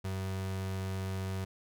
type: tone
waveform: 35% pulse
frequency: 95.2 Hz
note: F#2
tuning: 50 cents sharp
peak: -32 dBFS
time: 0.04-1.45 s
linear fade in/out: 10 ms
effects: none